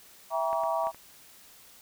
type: chord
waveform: sine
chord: E diminished seventh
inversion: none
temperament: just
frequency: 659.3 / 791.1 / 949.3 / 1139.2 Hz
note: E5 / G5 / Bb5 / Db6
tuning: 0 / +16 / +31 / +47 cents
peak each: -29 / -34 / -31 / -34 dBFS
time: 0.3-0.92 s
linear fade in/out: 50 ms
type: clicks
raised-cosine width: 0.5 ms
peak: -27 / -30 / -36 / -28 / -33 dBFS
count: 5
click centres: 0.53 / 0.636 / 0.837 / 0.87 / 0.946 s
effects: white hiss -54 dBFS RMS until 1.81 s